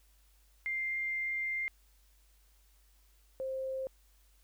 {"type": "tone pair in turn", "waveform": "sine", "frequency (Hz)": [2101, 527.7], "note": ["C7", "C5"], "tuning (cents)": [7, 15], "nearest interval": "2 octaves", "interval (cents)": 2392, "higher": "first", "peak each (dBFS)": [-32, -34], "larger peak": "first", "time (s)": [[0.66, 1.68], [3.4, 3.87]], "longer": "first", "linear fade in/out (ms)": 0, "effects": ["added 50 Hz sine -63 dBFS peak until 4.43 s", "white hiss -70 dBFS RMS until 4.43 s"]}